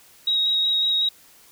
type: tone with vibrato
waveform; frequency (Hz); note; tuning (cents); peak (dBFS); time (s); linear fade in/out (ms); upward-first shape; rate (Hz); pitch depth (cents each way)
sine; 3797; A#7; +31; -18; 0.27-1.09; 5; square; 5.4; 10
effects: white hiss -52 dBFS RMS until 1.51 s